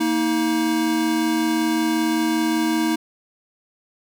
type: tone pair together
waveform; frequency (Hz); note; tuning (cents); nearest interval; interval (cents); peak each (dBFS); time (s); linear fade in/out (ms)
square; 232.1 / 317.4; A#3 / D#4; -7 / +35; perfect fourth; 542; -25 / -20; 0-2.96; 10
effects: none